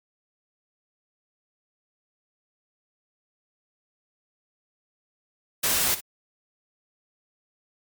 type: noise with echo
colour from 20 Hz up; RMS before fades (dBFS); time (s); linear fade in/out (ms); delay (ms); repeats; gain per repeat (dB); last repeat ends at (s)
white; -23; 5.63-5.95; 10; 59; 1; -14; 6.009
effects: MP3 96 kbps